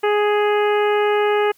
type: harmonic tone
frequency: 416.2 Hz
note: G#4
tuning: 4 cents sharp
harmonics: 1 / 2 / 3 / 4 / 5 / 6 / 7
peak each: -16 / -22 / -26 / -28 / -30 / -32 / -33 dBFS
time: 0.03-1.52 s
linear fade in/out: 10 ms
effects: white hiss -57 dBFS RMS until 1.57 s